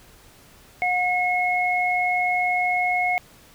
sine tone pair together, 723 / 2173 Hz, F#5 / C#7, -40 / -35 cents, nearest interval octave + perfect fifth, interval 1905 cents, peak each -22 dBFS, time 0.82-3.18 s, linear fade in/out 0 ms, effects pink hiss -51 dBFS RMS until 3.54 s

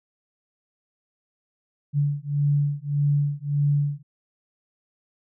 sine beating tone pair, 143.5 / 145.2 Hz, D3 / D3, -40 / -19 cents, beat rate 1.7 Hz, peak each -23 dBFS, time 1.93-4.03 s, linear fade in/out 50 ms, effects none

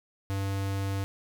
square tone, 98 Hz, G2, in tune, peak -29 dBFS, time 0.3-1.04 s, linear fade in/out 0 ms, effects none

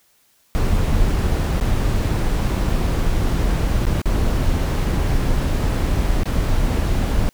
brown noise with dropouts, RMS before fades -18 dBFS, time 0.55-7.29 s, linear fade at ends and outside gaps 0 ms, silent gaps 1.601-1.611 / 3.853-3.867 / 4.017-4.057 / 6.234-6.256 s, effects white hiss -59 dBFS RMS until 7.33 s

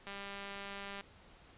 click train, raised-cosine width 0.3 ms, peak -29 dBFS, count 188, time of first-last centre 0.07-1.01 s, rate 199 Hz, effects pink hiss -60 dBFS RMS until 1.57 s + resampled to 8000 Hz

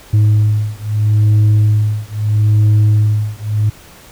sine beating tone pair, 105.8 / 106.57 Hz, G#2 / G#2, +33 / +45 cents, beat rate 0.77 Hz, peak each -10 dBFS, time 0.13-3.7 s, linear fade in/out 10 ms, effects tanh soft clip ceiling -6 dBFS + pink hiss -40 dBFS RMS until 4.11 s

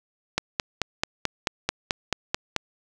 click train, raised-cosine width 0.2 ms, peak -5 dBFS, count 11, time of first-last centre 0.38-2.563 s, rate 4.58 Hz, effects none

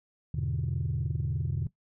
sine chord, E dominant seventh, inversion none, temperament equal with one note detuned, 82.98 / 103.83 / 123.47 / 146.83 Hz, E2 / G#2 / B2 / D3, +12 / 0 / 0 / 0 cents, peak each -33 / -35 / -32 / -31 dBFS, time 0.34-1.67 s, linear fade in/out 5 ms, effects noise-tail reverb RT60 0.1 s tail -17 dB re dry + tanh soft clip ceiling -22 dBFS

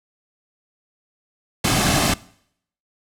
pink noise with comb filter, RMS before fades -18 dBFS, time 1.64-2.14 s, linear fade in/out 5 ms, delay 2.1 ms, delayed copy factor -0.5, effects noise-tail reverb RT60 0.7 s tail -22 dB re dry + low-pass 11000 Hz 12 dB/octave

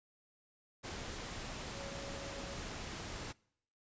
sine tone in noise, 554.4 Hz, C#5, in tune, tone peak -48 dBFS, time 1.73-2.57 s, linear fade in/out 20 ms, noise pink, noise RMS -44 dBFS, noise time 0.83-3.33 s, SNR -7 dB, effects noise-tail reverb RT60 0.7 s tail -25 dB re dry + resampled to 16000 Hz

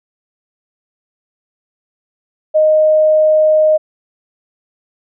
sine tone, 620 Hz, D#5, 6 cents flat, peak -7 dBFS, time 2.54-3.78 s, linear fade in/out 20 ms, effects none

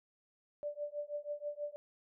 sine tone with tremolo, 587.3 Hz, D5, in tune, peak -34 dBFS, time 0.63-1.76 s, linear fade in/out 0 ms, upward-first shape triangle, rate 6.2 Hz, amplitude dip 100%, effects none

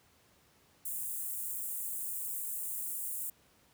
white high-pass noise, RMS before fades -38 dBFS, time 0.85-3.3 s, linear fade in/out 5 ms, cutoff 7800 Hz, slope 48 dB/octave, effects pink hiss -66 dBFS RMS until 3.73 s + high-pass 60 Hz 12 dB/octave

